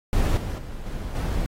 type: noise with level steps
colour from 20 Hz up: brown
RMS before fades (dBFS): -20 / -28 / -35 / -31 / -25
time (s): 0.13-1.46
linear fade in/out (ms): 0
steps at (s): 0.37 / 0.58 / 0.86 / 1.15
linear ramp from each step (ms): 2
effects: AAC 48 kbps